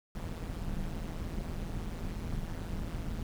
brown noise with amplitude modulation, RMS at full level -33 dBFS, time 0.15-3.23 s, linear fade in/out 2 ms, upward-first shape sine, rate 167 Hz, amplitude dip 85%, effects none

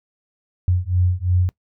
sine beating tone pair, 88.9 / 91.8 Hz, F2 / F#2, +31 / -13 cents, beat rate 2.9 Hz, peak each -19 dBFS, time 0.68-1.49 s, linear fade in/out 0 ms, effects noise-tail reverb RT60 0.1 s tail -22 dB re dry

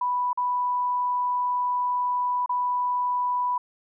sine tone with dropouts, 987.8 Hz, B5, in tune, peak -22 dBFS, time 0.01-3.58 s, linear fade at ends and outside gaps 5 ms, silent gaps 0.331-0.374 / 2.461-2.493 s, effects none

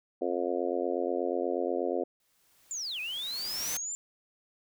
harmonic tone, 88.3 Hz, F2, 20 cents sharp, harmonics 3 / 4 / 5 / 6 / 7 / 8, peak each -37 / -33 / -34 / -34 / -37 / -38 dBFS, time 0.21-2.04 s, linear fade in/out 10 ms
white noise with exponential growth, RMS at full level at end -34 dBFS, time 2.2-3.77 s, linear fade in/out 2 ms, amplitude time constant 340 ms
sine linear two-way sweep, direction down then up, 7330 to 2426 to 7330 Hz, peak -33 dBFS, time 2.71-3.95 s, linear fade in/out 0 ms, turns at 3 s
effects none

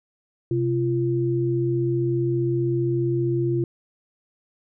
sine tone pair together, 128.9 / 344.1 Hz, C3 / F4, -26 / -26 cents, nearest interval octave + perfect fourth, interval 1700 cents, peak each -23 / -22 dBFS, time 0.51-3.64 s, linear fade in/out 2 ms, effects none

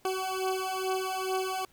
20% pulse beating tone pair, 375.5 / 377.8 Hz, F#4 / F#4, +26 / +36 cents, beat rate 2.3 Hz, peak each -28 / -27 dBFS, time 0.05-1.65 s, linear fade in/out 2 ms, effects pink hiss -63 dBFS RMS until 1.72 s

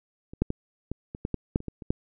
clicks, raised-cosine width 3 ms, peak -28 / -9 / -15 / -18 / -23 / -15 / -14 / -9 / -27 / -20 / -27 / -11 dBFS, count 12, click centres 0.335 / 0.42 / 0.504 / 0.916 / 1.149 / 1.251 / 1.343 / 1.559 / 1.604 / 1.683 / 1.822 / 1.905 s, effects none

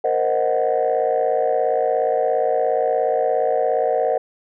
sine chord, C half-diminished seventh, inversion third, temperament equal, 466.2 / 523.3 / 622.3 / 740 Hz, Bb4 / C5 / Eb5 / Gb5, 0 / 0 / 0 / 0 cents, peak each -21 dBFS, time 0.04-4.18 s, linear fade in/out 5 ms, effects tanh soft clip ceiling -10 dBFS

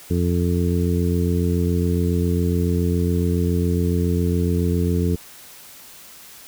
harmonic tone, 87.2 Hz, F2, 2 cents flat, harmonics 1 / 2 / 3 / 4 / 5, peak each -20 / -22 / -26 / -28 / -27 dBFS, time 0.1-5.16 s, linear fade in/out 10 ms, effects white hiss -43 dBFS RMS until 6.47 s

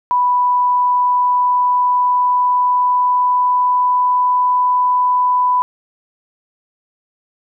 sine tone with pitch glide, 987.8 to 995.2 Hz, B5 to B5, 0 to +13 cents, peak -11 dBFS, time 0.11-5.62 s, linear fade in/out 0 ms, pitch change +13 cents, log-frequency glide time 0.22-4.57 s, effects none

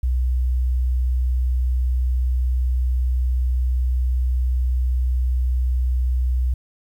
sine tone, 62.6 Hz, B1, 24 cents sharp, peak -16 dBFS, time 0.03-6.54 s, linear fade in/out 5 ms, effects tanh soft clip ceiling -12 dBFS + 9-bit

